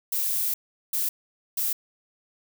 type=noise bursts at uneven times; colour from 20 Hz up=violet; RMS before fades=-26 dBFS; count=3; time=0.12-0.54 / 0.93-1.09 / 1.57-1.73 s; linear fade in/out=5 ms; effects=none